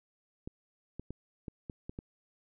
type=clicks; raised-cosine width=3 ms; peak=-27 dBFS; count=7; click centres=0.475 / 0.996 / 1.106 / 1.482 / 1.698 / 1.895 / 1.989 s; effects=none